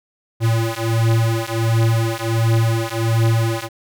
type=beating tone pair; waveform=square; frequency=113 / 114.4 Hz; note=A2 / A#2; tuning=+47 / -32 cents; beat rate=1.4 Hz; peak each=-19 dBFS; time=0.4-3.69 s; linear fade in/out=50 ms; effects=none